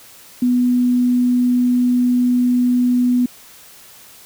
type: tone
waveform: sine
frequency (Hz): 246.9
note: B3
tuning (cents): 0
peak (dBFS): -12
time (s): 0.42-3.26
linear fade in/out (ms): 5
effects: white hiss -43 dBFS RMS until 4.25 s